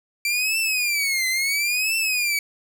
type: tone with vibrato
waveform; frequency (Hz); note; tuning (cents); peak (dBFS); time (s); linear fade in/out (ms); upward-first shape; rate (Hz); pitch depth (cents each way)
sawtooth; 2339; D7; -8; -17; 0.25-2.39; 2; triangle; 0.73; 240
effects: none